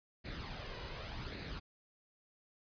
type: noise with flanger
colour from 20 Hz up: pink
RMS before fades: -44 dBFS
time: 0.24-1.6 s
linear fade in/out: 20 ms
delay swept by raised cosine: 0.46 to 2.06 ms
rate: 0.86 Hz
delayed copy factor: +0.5
effects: resampled to 11025 Hz